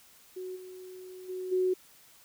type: tone with level steps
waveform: sine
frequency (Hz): 369.6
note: F#4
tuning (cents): -2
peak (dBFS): -36 / -43 / -34 / -24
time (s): 0.36-1.74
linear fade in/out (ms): 10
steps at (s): 0.55 / 1.28 / 1.51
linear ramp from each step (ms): 20
effects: white hiss -58 dBFS RMS until 2.24 s